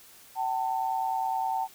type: tone pair together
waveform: sine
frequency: 765 / 894.7 Hz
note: G5 / A5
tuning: -42 / +29 cents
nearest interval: minor third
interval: 271 cents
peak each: -29 / -29 dBFS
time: 0.35-1.68 s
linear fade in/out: 50 ms
effects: white hiss -53 dBFS RMS until 1.74 s